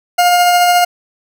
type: tone with tremolo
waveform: 40% pulse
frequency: 709 Hz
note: F5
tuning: 26 cents sharp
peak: -6 dBFS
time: 0.18-0.85 s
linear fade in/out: 10 ms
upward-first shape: sine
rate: 14 Hz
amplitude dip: 25%
effects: none